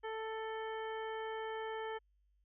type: harmonic tone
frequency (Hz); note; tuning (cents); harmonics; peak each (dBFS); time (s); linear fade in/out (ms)
441.5; A4; +6; 1 / 2 / 3 / 4 / 5 / 7; -41 / -44 / -51 / -49 / -55 / -55; 0.03-1.99; 20
effects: added 50 Hz sine -70 dBFS peak until 2.44 s